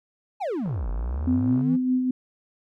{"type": "exponential two-way sweep", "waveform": "triangle", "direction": "down then up", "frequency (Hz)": [888, 45.69, 175.4], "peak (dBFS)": -23, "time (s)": [0.4, 1.77], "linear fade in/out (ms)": 20, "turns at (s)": 0.89}
{"type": "click train", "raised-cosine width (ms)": 1, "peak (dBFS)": -27, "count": 58, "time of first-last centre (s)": [0.66, 1.61], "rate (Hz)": 60}
{"type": "tone with tremolo", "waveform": "sine", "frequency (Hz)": 254.7, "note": "C4", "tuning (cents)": -46, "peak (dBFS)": -18, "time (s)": [1.27, 2.11], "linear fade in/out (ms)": 5, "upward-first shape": "sine", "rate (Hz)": 4.9, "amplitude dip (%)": 40}
{"effects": []}